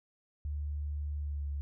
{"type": "tone with pitch glide", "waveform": "sine", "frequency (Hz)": [73.4, 71.52], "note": ["D2", "D2"], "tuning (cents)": [0, -45], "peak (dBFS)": -33, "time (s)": [0.45, 1.61], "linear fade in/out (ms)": 0, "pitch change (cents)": -45, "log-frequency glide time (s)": [1.2, 1.47], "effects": []}